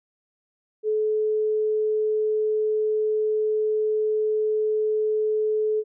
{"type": "tone", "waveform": "sine", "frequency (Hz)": 430, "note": "A4", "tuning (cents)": -40, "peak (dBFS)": -20, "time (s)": [0.83, 5.84], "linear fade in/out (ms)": 50, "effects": []}